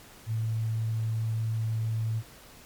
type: tone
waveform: sine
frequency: 111.7 Hz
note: A2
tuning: 27 cents sharp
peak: -26 dBFS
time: 0.26-2.23 s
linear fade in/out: 50 ms
effects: pink hiss -51 dBFS RMS until 2.65 s + MP3 96 kbps